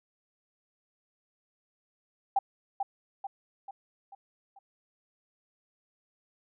sine tone with echo, 790 Hz, G5, 13 cents sharp, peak -21 dBFS, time 2.36-2.39 s, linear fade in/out 5 ms, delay 440 ms, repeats 5, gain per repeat -6 dB, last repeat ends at 4.59 s, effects none

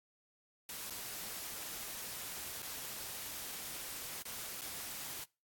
white noise with dropouts, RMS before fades -44 dBFS, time 0.69-5.24 s, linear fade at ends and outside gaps 1 ms, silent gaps 0.899-0.906 / 2.62-2.629 / 4.223-4.254 / 4.611-4.617 s, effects noise-tail reverb RT60 0.3 s tail -25 dB re dry + AAC 64 kbps

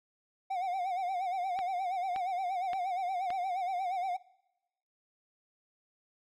triangle tone with vibrato, 740 Hz, F#5, in tune, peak -29 dBFS, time 0.5-4.17 s, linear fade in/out 10 ms, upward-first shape sine, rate 8.5 Hz, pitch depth 96 cents each way
click train, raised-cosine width 0.3 ms, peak -25 dBFS, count 4, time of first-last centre 1.59-3.304 s, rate 1.75 Hz
effects noise-tail reverb RT60 0.9 s tail -21 dB re dry

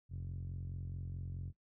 5% pulse tone with low-pass filter, 44.69 Hz, F1, 41 cents sharp, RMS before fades -43 dBFS, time 0.09-1.53 s, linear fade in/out 50 ms, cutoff 110 Hz, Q 3.8, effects noise-tail reverb RT60 0.1 s tail -18 dB re dry

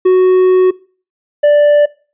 triangle tone pair in turn, 370 / 587.3 Hz, F#4 / D5, 0 / 0 cents, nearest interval minor sixth, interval 800 cents, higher second, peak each -3 dBFS, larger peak neither, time 0.05-0.71 / 1.43-1.86 s, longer first, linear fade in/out 10 ms, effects noise-tail reverb RT60 0.4 s tail -22 dB re dry + resampled to 8000 Hz

